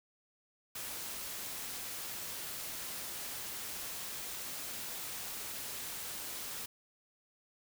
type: noise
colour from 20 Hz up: white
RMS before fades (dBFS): -42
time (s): 0.75-6.66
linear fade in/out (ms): 5
effects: none